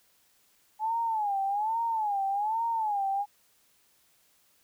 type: tone with vibrato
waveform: sine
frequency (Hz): 850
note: G#5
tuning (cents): +40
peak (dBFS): -26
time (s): 0.79-3.26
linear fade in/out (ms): 50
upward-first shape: sine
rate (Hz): 1.2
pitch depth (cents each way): 150
effects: white hiss -66 dBFS RMS until 4.63 s